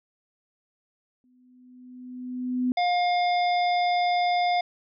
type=tone with exponential growth; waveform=sine; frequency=251 Hz; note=B3; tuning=28 cents sharp; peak=-20 dBFS; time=1.24-2.72 s; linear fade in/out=1 ms; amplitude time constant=320 ms
type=harmonic tone; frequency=710 Hz; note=F5; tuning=28 cents sharp; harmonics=1 / 3 / 5 / 7; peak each=-21 / -31 / -35 / -38 dBFS; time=2.77-4.61 s; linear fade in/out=5 ms
effects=none